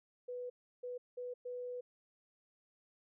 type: tone bursts at uneven times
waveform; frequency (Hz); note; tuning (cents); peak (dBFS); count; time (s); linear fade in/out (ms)
sine; 493.9; B4; 0; -40; 4; 0.28-0.5 / 0.83-0.98 / 1.17-1.34 / 1.45-1.81; 10
effects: none